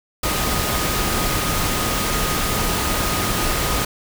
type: tone in noise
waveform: sine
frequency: 1244.5 Hz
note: D#6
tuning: in tune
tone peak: -29 dBFS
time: 0.23-3.85 s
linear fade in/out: 5 ms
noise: pink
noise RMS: -21 dBFS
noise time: 0.23-3.85 s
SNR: -11 dB
effects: none